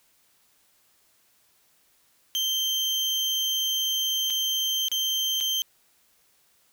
35% pulse tone with dropouts, 3136 Hz, G7, in tune, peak -22 dBFS, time 2.35-5.62 s, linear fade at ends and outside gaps 0 ms, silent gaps 4.301-4.305 / 4.884-4.916 / 5.403-5.409 s, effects white hiss -64 dBFS RMS until 6.72 s

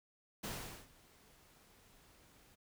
pink noise with ADSR envelope, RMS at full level -42 dBFS, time 0.43-2.56 s, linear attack 12 ms, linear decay 420 ms, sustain -23 dB, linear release 22 ms, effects none

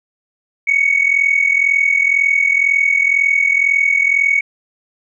sine tone pair together, 2208 / 2250 Hz, C#7 / C#7, -7 / +25 cents, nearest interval unison, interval 32 cents, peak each -13 dBFS, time 0.67-4.41 s, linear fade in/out 10 ms, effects tanh soft clip ceiling -5 dBFS

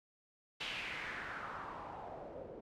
white noise with low-pass filter sweep, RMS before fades -45 dBFS, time 0.6-2.61 s, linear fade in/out 10 ms, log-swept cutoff 3100 to 450 Hz, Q 3, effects none

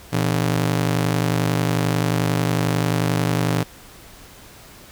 sawtooth ring-modulated tone, 141.3 Hz, C#3, 34 cents sharp, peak -11 dBFS, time 0.12-3.64 s, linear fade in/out 20 ms, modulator 25.6 Hz, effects pink hiss -44 dBFS RMS until 4.91 s

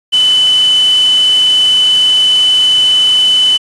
sine tone in noise, 3009 Hz, F#7, 28 cents sharp, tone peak -6 dBFS, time 0.12-3.58 s, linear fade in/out 20 ms, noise white, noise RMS -23 dBFS, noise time 0.12-3.58 s, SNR +14 dB, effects resampled to 22050 Hz

